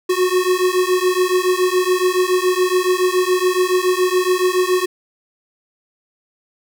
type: beating tone pair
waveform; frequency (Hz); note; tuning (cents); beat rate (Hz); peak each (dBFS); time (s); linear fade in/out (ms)
square; 362.9 / 370; F#4 / F#4; -34 / 0; 7.1; -18; 0.09-4.86; 10
effects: none